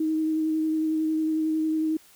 sine tone with vibrato, 314.8 Hz, D#4, 20 cents sharp, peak -22 dBFS, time 0-1.97 s, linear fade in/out 5 ms, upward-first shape sine, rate 11 Hz, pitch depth 14 cents each way, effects white hiss -55 dBFS RMS until 2.15 s

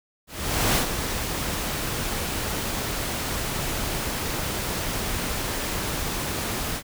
pink noise with ADSR envelope, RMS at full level -20 dBFS, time 0.27-6.83 s, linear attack 490 ms, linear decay 100 ms, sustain -8 dB, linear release 76 ms, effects none

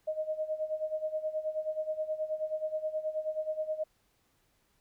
sine tone with tremolo, 622.3 Hz, D#5, in tune, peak -28 dBFS, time 0.07-3.84 s, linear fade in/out 10 ms, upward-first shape sine, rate 9.4 Hz, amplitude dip 80%, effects pink hiss -72 dBFS RMS until 4.8 s

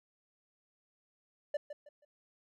triangle tone with echo, 587.3 Hz, D5, in tune, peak -28 dBFS, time 1.54-1.57 s, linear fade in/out 5 ms, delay 160 ms, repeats 3, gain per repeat -11 dB, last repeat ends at 2.05 s, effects none

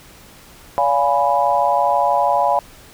sine chord, D diminished seventh, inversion none, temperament equal with one note detuned, 572.3 / 698.5 / 830.6 / 987.8 Hz, D5 / F5 / Ab5 / Cb6, -45 / 0 / 0 / 0 cents, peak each -20 / -19 / -18 / -19 dBFS, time 0.78-2.59 s, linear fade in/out 0 ms, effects pink hiss -44 dBFS RMS until 2.93 s

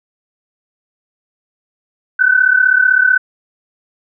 sine tone pair together, 1492.2 / 1528 Hz, F#6 / G6, +14 / -45 cents, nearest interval unison, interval 41 cents, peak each -11 dBFS, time 2.19-3.18 s, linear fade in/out 10 ms, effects none

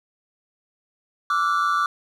triangle tone cluster, 1166 / 1340 / 1446 Hz, D6 / E6 / F#6, -13 / +28 / -40 cents, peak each -19 / -23 / -24 dBFS, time 1.3-1.86 s, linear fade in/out 2 ms, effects none

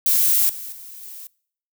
violet noise with level steps, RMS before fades -17 / -33 / -39 / -37 dBFS, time 0.06-1.27 s, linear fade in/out 2 ms, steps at 0.49 / 0.72 / 1.03 s, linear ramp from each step 5 ms, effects noise-tail reverb RT60 0.6 s tail -24 dB re dry

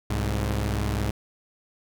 sawtooth tone pair together, 64.96 / 104.2 Hz, C2 / G#2, -12 / +6 cents, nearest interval minor sixth, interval 818 cents, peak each -23 dBFS, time 0.1-1.11 s, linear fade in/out 5 ms, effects none

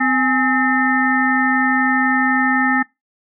harmonic tone with a mistuned harmonic, 258 Hz, C4, 24 cents flat, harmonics 1 / 3 / 5 / 7 / 8, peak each -18 / -21 / -22 / -18 / -28 dBFS, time 0-2.83 s, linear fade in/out 10 ms, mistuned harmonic 3, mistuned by +120 cents, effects noise-tail reverb RT60 0.2 s tail -23 dB re dry

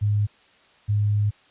sine tone pair in turn, 103.83 / 103.83 Hz, G#2 / G#2, 0 / 0 cents, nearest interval unison, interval 0 cents, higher neither, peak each -18 dBFS, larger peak neither, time 0.01-0.27 / 0.88-1.31 s, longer second, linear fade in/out 20 ms, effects white hiss -56 dBFS RMS until 1.5 s + resampled to 8000 Hz

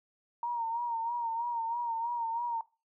sine tone with vibrato, 932.3 Hz, A#5, in tune, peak -30 dBFS, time 0.43-2.61 s, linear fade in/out 2 ms, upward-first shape sine, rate 3.1 Hz, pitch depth 54 cents each way, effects noise-tail reverb RT60 0.3 s tail -20 dB re dry

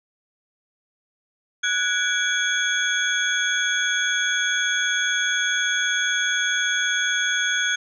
sine tone cluster, 1472 / 1656 / 2307 / 3365 / 6440 Hz, F#6 / G#6 / D7 / G#7 / G8, -9 / -5 / -31 / +22 / +46 cents, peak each -23 / -28 / -32 / -25 / -29 dBFS, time 1.63-7.76 s, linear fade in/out 10 ms, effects none

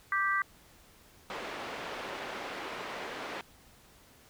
harmonic tone, 392 Hz, G4, in tune, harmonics 3 / 4 / 5, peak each -30 / -31 / -32 dBFS, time 0.12-0.42 s, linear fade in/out 2 ms
pink band-pass noise, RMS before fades -40 dBFS, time 1.3-3.41 s, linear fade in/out 0 ms, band 380 to 2800 Hz, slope 12 dB/octave
effects pink hiss -59 dBFS RMS until 4.29 s

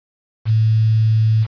sine tone with quantisation, 110.2 Hz, A2, 3 cents sharp, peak -11 dBFS, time 0.45-1.47 s, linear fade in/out 50 ms, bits 6, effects resampled to 11025 Hz

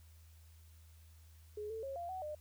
sine tone with pitch steps, 420.6 / 444.4 / 544 / 691 / 749 / 604 Hz, G#4 / A4 / C#5 / F5 / F#5 / D5, +22 / +17 / -33 / -19 / +21 / +48 cents, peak -40 dBFS, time 1.57-2.35 s, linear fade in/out 5 ms, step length 130 ms, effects added 80 Hz sine -57 dBFS peak until 2.4 s + white hiss -69 dBFS RMS until 2.4 s

